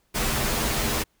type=noise with comb filter; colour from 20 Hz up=pink; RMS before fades=-25 dBFS; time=0.14-1.04 s; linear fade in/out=20 ms; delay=11 ms; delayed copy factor=-0.8; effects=pink hiss -68 dBFS RMS until 1.2 s